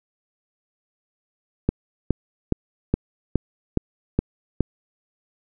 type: click train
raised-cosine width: 3 ms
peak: -5 dBFS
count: 8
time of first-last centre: 1.69-4.607 s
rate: 2.4 Hz
effects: none